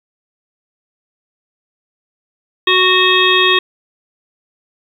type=harmonic tone with a mistuned harmonic; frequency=370 Hz; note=F#4; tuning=in tune; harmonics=1 / 3 / 5 / 7 / 9 / 10; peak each=-16 / -16 / -16 / -16 / -16 / -16 dBFS; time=2.67-3.59 s; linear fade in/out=5 ms; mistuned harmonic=9; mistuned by=-24 cents; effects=7-bit